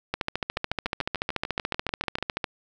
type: two click trains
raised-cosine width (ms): 0.3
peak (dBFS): -10 / -15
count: 33 / 12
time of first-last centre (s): 0.14-2.442 / 0.57-2.185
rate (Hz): 13.9 / 6.81
effects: none